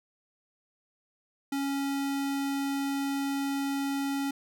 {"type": "tone", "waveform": "square", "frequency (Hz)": 277.2, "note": "C#4", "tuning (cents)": 0, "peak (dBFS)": -29, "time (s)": [1.52, 4.31], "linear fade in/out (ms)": 5, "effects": []}